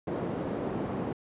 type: band-pass noise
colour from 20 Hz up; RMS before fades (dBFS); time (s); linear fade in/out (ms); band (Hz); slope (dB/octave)
white; -33; 0.07-1.13; 5; 130 to 420; 12
effects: resampled to 8000 Hz